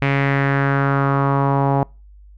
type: tone with low-pass filter sweep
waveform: sawtooth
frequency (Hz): 138.59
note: C#3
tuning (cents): 0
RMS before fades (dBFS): -17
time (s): 0.02-1.83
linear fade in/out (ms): 0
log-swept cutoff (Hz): 2300 to 840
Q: 3.3
effects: noise-tail reverb RT60 0.3 s tail -26 dB re dry + added 50 Hz sine -41 dBFS peak until 2.37 s